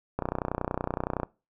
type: click train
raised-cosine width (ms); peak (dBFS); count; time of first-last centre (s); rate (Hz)
1; -14; 33; 0.19-1.232; 30.7
effects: noise-tail reverb RT60 0.3 s tail -22 dB re dry